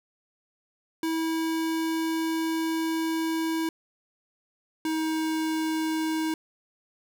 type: tone pair in turn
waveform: square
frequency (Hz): 324 / 317.3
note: E4 / D#4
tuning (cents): -30 / +34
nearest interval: unison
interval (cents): 36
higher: first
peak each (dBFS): -26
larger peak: neither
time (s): 1.03-3.69 / 4.85-6.34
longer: first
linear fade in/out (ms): 2
effects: none